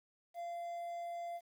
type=tone with quantisation; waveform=triangle; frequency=689 Hz; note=F5; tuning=24 cents flat; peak=-38 dBFS; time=0.34-1.41 s; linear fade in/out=50 ms; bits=11; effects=none